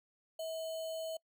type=tone with sample-and-hold; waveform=sine; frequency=646 Hz; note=E5; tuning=35 cents flat; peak=-37 dBFS; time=0.39-1.17 s; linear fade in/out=5 ms; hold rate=3675 Hz; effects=noise-tail reverb RT60 0.1 s tail -25 dB re dry